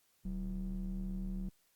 triangle ring-modulated tone, 75.9 Hz, D#2, 42 cents flat, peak -31 dBFS, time 0.25-1.49 s, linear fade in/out 5 ms, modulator 112 Hz, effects white hiss -73 dBFS RMS until 1.75 s + Opus 48 kbps

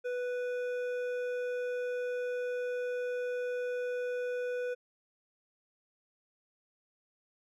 sine tone with hard clipping, 494 Hz, B4, in tune, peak -34 dBFS, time 0.04-4.75 s, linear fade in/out 20 ms, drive 9 dB, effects none

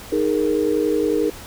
sine chord, D# suspended fourth, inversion none, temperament equal, 311.1 / 415.3 / 466.2 Hz, D#4 / G#4 / A#4, 0 / 0 / 0 cents, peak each -21 dBFS, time 0.12-1.3 s, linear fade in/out 5 ms, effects pink hiss -38 dBFS RMS until 1.46 s

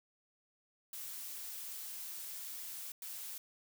blue noise bursts at uneven times, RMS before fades -45 dBFS, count 2, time 0.93-2.92 / 3.02-3.38 s, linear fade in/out 2 ms, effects none

